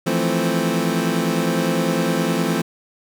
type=chord; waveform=25% pulse; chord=F major seventh; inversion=third; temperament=equal; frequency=164.81 / 174.61 / 220 / 261.6 Hz; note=E3 / F3 / A3 / C4; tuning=0 / 0 / 0 / 0 cents; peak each=-20 dBFS; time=0.06-2.62 s; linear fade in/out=10 ms; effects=none